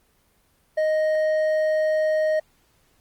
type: tone with hard clipping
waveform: sine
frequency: 622.3 Hz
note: D#5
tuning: in tune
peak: -20 dBFS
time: 0.77-2.4 s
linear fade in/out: 10 ms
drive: 5 dB
effects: pink hiss -63 dBFS RMS until 3 s + Opus 24 kbps